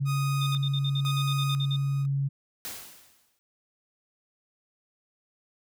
sine tone, 138.59 Hz, C#3, in tune, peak -24 dBFS, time 0-2.29 s, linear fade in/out 20 ms
sawtooth tone with tremolo, 1244.5 Hz, D#6, in tune, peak -29 dBFS, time 0.05-2.06 s, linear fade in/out 50 ms, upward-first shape square, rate 1 Hz, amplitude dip 80%
sine tone bursts, 3634 Hz, A#7, 45 cents flat, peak -31 dBFS, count 13, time 0.41-1.763 s, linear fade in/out 5 ms, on 57 ms, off 51 ms
white noise with exponential decay, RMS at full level -35 dBFS, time 2.65-3.39 s, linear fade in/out 0 ms, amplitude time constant 160 ms
effects none

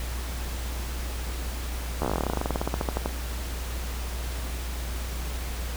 slowing click train, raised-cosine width 1 ms, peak -12 dBFS, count 27, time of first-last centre 2.02-3.059 s, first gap 13 ms, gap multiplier 1.08, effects added 60 Hz sine -30 dBFS peak until 5.76 s + pink hiss -38 dBFS RMS until 5.76 s

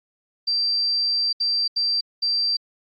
sine tone bursts at uneven times, 4699 Hz, D8, in tune, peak -19 dBFS, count 4, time 0.47-1.33 / 1.4-1.68 / 1.76-2.01 / 2.22-2.57 s, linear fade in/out 10 ms, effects AAC 48 kbps

